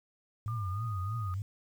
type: tone with vibrato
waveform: sine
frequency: 102.7 Hz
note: G#2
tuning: 19 cents flat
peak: -32 dBFS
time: 0.46-1.42 s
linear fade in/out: 0 ms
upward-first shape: triangle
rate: 3.2 Hz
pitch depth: 260 cents each way
type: tone with pitch glide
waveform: sine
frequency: 1200 to 1238 Hz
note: D6 to D#6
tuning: +37 to -9 cents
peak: -40 dBFS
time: 0.48-1.34 s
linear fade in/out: 0 ms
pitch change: +54 cents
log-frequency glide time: 0.64-0.84 s
effects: 10-bit